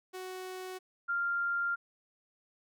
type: tone pair in turn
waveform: sawtooth / sine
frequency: 371.3 / 1393.8 Hz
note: F#4 / F6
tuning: +6 / -4 cents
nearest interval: octave + major seventh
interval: 2290 cents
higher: second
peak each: -36 / -29 dBFS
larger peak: second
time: 0.13-0.79 / 1.08-1.76 s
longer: second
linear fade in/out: 20 ms
effects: none